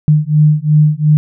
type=beating tone pair; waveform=sine; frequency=150.3 / 153.1 Hz; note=D3 / D#3; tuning=+40 / -28 cents; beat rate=2.8 Hz; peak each=-10 dBFS; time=0.08-1.17 s; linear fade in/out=0 ms; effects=none